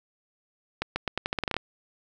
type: accelerating click train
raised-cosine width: 0.3 ms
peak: -11 dBFS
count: 12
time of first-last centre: 0.82-1.566 s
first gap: 140 ms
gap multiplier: 0.84
effects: none